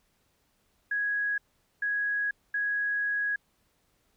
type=tone bursts at uneven times; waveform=sine; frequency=1662 Hz; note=G#6; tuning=1 cent sharp; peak=-26 dBFS; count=3; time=0.91-1.38 / 1.82-2.31 / 2.54-3.36 s; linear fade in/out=5 ms; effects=pink hiss -71 dBFS RMS until 4.16 s